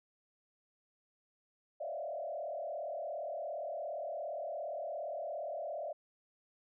sine tone with frequency modulation, 632 Hz, D#5, 27 cents sharp, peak -37 dBFS, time 1.8-5.93 s, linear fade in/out 10 ms, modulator 37.3 Hz, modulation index 1.8, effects none

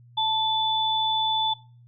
sine tone pair together, 880 / 3486 Hz, A5 / A7, 0 / -17 cents, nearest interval 2 octaves, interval 2383 cents, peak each -24 dBFS, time 0.17-1.54 s, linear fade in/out 10 ms, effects noise-tail reverb RT60 0.4 s tail -21 dB re dry + added 120 Hz sine -49 dBFS peak until 1.87 s

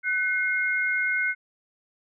sine tone pair together, 1501.6 / 2142 Hz, F#6 / C7, +25 / +40 cents, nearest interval tritone, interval 615 cents, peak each -25 dBFS, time 0.03-1.35 s, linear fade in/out 50 ms, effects none

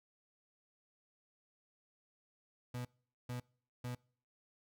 35% pulse tone bursts, 123.47 Hz, B2, in tune, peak -38 dBFS, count 3, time 2.74-3.95 s, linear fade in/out 5 ms, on 110 ms, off 440 ms, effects noise-tail reverb RT60 0.5 s tail -25 dB re dry

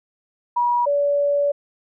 sine tone pair in turn, 964 / 573.2 Hz, B5 / D5, -42 / -42 cents, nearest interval major sixth, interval 900 cents, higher first, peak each -16 dBFS, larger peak neither, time 0.56-0.86 / 0.86-1.52 s, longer second, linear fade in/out 10 ms, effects none

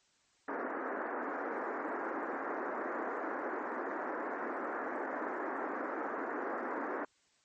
pink band-pass noise, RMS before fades -38 dBFS, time 0.48-7.05 s, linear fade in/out 5 ms, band 260 to 1800 Hz, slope 48 dB/octave, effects white hiss -71 dBFS RMS until 7.44 s + MP3 32 kbps

